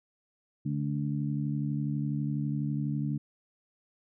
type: harmonic tone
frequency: 72.1 Hz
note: D2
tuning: 31 cents flat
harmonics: 2 / 3 / 4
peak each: -30 / -34 / -36 dBFS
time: 0.65-3.18 s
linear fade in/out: 10 ms
effects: none